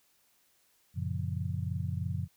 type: chord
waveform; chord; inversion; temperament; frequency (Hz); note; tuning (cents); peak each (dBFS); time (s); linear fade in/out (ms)
sine; Gb major seventh; none; just; 92.5 / 115.62 / 138.75 / 173.43; Gb2 / Bb2 / Db3 / F3; 0 / -14 / +2 / -12; -34 / -38 / -37 / -39; 0.94-2.28; 50
effects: white hiss -69 dBFS RMS until 2.36 s